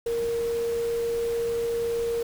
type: tone in noise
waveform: sine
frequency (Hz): 466.2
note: A#4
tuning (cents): 0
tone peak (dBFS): -24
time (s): 0.06-2.23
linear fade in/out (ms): 5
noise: pink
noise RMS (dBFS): -41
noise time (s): 0.06-2.23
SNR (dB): +14
effects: none